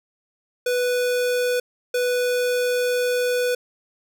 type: tone bursts at uneven times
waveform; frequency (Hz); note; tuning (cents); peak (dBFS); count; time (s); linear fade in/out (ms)
square; 493.9; B4; 0; -20; 2; 0.66-1.6 / 1.94-3.55; 5
effects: none